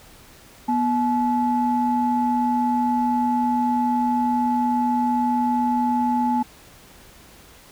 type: tone pair together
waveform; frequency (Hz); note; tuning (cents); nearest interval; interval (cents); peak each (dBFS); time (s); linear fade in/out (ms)
sine; 243.9 / 860; B3 / A5; -21 / -40; octave + minor seventh; 2181; -20; 0.68-6.43; 10
effects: tanh soft clip ceiling -11 dBFS + pink hiss -48 dBFS RMS until 7.71 s